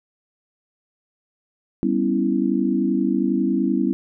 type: chord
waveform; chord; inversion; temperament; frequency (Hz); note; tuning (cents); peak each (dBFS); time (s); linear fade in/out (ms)
sine; C# half-diminished seventh; second; equal; 196 / 246.9 / 277.2 / 329.6; G3 / B3 / C#4 / E4; 0 / 0 / 0 / 0; -23; 1.83-3.93; 0
effects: none